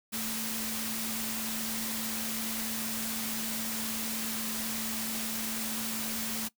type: tone in noise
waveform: sine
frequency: 222.5 Hz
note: A3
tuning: 20 cents sharp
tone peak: -38 dBFS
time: 0.12-6.49 s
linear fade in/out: 20 ms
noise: white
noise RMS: -35 dBFS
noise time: 0.12-6.49 s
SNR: -6 dB
effects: noise-tail reverb RT60 0.1 s tail -20 dB re dry